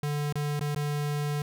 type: tone with dropouts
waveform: square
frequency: 146.83 Hz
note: D3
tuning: in tune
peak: -28 dBFS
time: 0.03-1.42 s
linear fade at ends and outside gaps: 2 ms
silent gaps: 0.326-0.355 / 0.595-0.609 / 0.748-0.761 s
effects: none